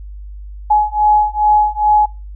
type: beating tone pair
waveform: sine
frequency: 842 / 844.4 Hz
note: G#5 / G#5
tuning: +24 / +29 cents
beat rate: 2.4 Hz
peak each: -13 dBFS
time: 0.7-2.06 s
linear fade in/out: 10 ms
effects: noise-tail reverb RT60 0.3 s tail -22 dB re dry + added 50 Hz sine -28 dBFS peak until 2.35 s